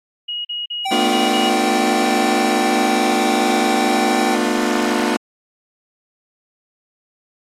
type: tone bursts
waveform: sine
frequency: 2891 Hz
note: F#7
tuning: 41 cents flat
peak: -22 dBFS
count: 6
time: 0.28-1.5 s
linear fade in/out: 10 ms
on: 170 ms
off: 40 ms
type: tone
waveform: square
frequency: 773 Hz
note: G5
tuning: 24 cents flat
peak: -20 dBFS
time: 0.85-4.35 s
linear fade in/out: 10 ms
type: chord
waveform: sawtooth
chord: B half-diminished seventh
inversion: third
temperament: just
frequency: 222.2 / 246.9 / 296.3 / 355.6 Hz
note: A3 / B3 / D4 / F4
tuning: +17 / 0 / +15 / +31 cents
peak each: -18 dBFS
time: 0.91-5.17 s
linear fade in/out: 10 ms
effects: low-pass 10000 Hz 12 dB/octave + AAC 48 kbps